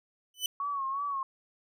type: tone with exponential growth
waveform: sawtooth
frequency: 3000 Hz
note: F#7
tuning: 23 cents sharp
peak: -21 dBFS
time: 0.34-0.46 s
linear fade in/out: 2 ms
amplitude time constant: 24 ms
type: tone with vibrato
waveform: sine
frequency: 1108.7 Hz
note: C#6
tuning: in tune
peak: -30 dBFS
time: 0.6-1.23 s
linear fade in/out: 2 ms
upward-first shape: sine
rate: 2.8 Hz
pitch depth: 66 cents each way
effects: none